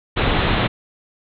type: low-pass noise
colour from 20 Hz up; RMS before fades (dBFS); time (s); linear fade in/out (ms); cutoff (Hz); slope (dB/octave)
pink; -18; 0.16-0.68; 20; 3900; 96
effects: none